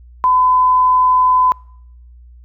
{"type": "tone", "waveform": "sine", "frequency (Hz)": 1011, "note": "B5", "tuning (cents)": 40, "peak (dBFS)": -9, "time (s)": [0.24, 1.52], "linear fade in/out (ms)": 0, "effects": ["noise-tail reverb RT60 0.7 s tail -26 dB re dry", "added 60 Hz sine -38 dBFS peak until 2.44 s"]}